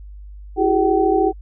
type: tone cluster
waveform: sine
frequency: 331.6 / 379.6 / 413.2 / 764 Hz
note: E4 / F#4 / G#4 / G5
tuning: +10 / +44 / -9 / -45 cents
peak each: -19 dBFS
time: 0.56-1.33 s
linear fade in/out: 50 ms
effects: added 50 Hz sine -34 dBFS peak until 1.41 s